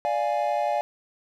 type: chord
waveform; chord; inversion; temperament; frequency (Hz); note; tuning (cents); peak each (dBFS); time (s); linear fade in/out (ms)
triangle; D diminished; none; equal; 587.3 / 698.5 / 830.6; D5 / F5 / Ab5; 0 / 0 / 0; -25; 0.05-0.81; 0
effects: none